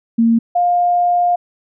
sine tone pair in turn, 229.6 / 706.1 Hz, A#3 / F5, -26 / +19 cents, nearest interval octave + perfect fifth, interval 1945 cents, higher second, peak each -9 / -11 dBFS, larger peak first, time 0.18-0.39 / 0.55-1.36 s, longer second, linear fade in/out 10 ms, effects none

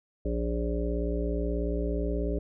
harmonic tone, 58.4 Hz, A#1, 4 cents sharp, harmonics 1 / 3 / 5 / 7 / 9 / 10, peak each -29 / -36 / -35 / -34 / -39 / -38 dBFS, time 0.25-2.39 s, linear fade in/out 5 ms, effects none

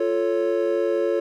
triangle chord, F augmented, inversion none, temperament equal, 349.2 / 440 / 554.4 Hz, F4 / A4 / C#5, 0 / 0 / 0 cents, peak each -22 dBFS, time 0-1.2 s, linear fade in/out 5 ms, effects none

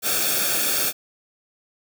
white noise with comb filter, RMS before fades -22 dBFS, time 0.02-0.93 s, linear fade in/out 50 ms, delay 1 ms, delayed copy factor -0.75, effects none

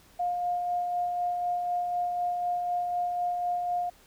sine tone with tremolo, 709 Hz, F5, 26 cents sharp, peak -25 dBFS, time 0.19-3.9 s, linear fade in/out 10 ms, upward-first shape sine, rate 4 Hz, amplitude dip 30%, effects pink hiss -58 dBFS RMS until 4.06 s

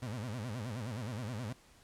30% pulse tone with vibrato, 114.6 Hz, A#2, 29 cents flat, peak -35 dBFS, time 0.02-1.53 s, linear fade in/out 5 ms, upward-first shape sine, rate 9.5 Hz, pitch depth 220 cents each way, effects pink hiss -62 dBFS RMS until 1.83 s + low-pass 11000 Hz 12 dB/octave

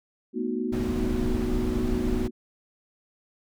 sine chord, B dominant seventh, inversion third, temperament equal with one note detuned, 220 / 244.4 / 311.1 / 370 Hz, A3 / B3 / D#4 / F#4, 0 / -18 / 0 / 0 cents, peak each -33 / -29 / -34 / -31 dBFS, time 0.33-2.31 s, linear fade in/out 50 ms
brown noise, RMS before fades -29 dBFS, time 0.72-2.28 s, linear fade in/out 10 ms
effects none

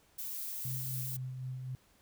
violet noise, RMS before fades -40 dBFS, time 0.18-1.17 s, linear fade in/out 10 ms
sine tone with tremolo, 128.6 Hz, C3, 30 cents flat, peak -36 dBFS, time 0.65-1.75 s, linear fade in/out 0 ms, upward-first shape sine, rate 3.9 Hz, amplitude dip 35%
effects pink hiss -67 dBFS RMS until 2.01 s

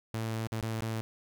sawtooth tone with dropouts, 111.9 Hz, A2, 30 cents sharp, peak -28 dBFS, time 0.14-1.01 s, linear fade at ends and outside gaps 0 ms, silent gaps 0.472-0.521 / 0.609-0.627 / 0.806-0.822 s, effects none

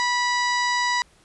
harmonic tone, 979 Hz, B5, 15 cents flat, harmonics 1 / 2 / 3 / 4 / 5 / 6 / 7 / 8, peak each -23 / -24 / -38 / -31 / -31 / -37 / -40 / -42 dBFS, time 0-1.02 s, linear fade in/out 0 ms, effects pink hiss -57 dBFS RMS until 1.24 s + resampled to 24000 Hz

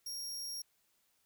sawtooth tone, 5588 Hz, F8, in tune, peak -37 dBFS, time 0.06-0.62 s, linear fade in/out 5 ms, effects white hiss -75 dBFS RMS until 1.25 s

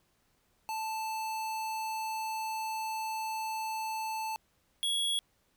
square tone pair in turn, 880 / 3338 Hz, A5 / G#7, 0 / +8 cents, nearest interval octave + major seventh, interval 2308 cents, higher second, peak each -34 / -29 dBFS, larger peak second, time 0.69-4.36 / 4.83-5.19 s, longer first, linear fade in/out 0 ms, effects pink hiss -72 dBFS RMS until 5.56 s

